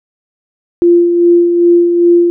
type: tone with tremolo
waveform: sine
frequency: 345.9 Hz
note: F4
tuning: 17 cents flat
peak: -3 dBFS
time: 0.82-2.3 s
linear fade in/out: 0 ms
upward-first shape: sine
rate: 2.5 Hz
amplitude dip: 45%
effects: none